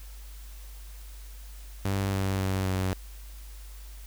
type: tone with pitch steps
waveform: sawtooth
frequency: 98 / 96.59 / 95.21 / 93.85 Hz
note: G2 / G2 / G2 / F#2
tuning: 0 / -25 / -50 / +25 cents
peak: -22 dBFS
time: 1.85-2.93 s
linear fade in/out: 0 ms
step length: 270 ms
effects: added 50 Hz sine -41 dBFS peak until 4.06 s + white hiss -53 dBFS RMS until 4.06 s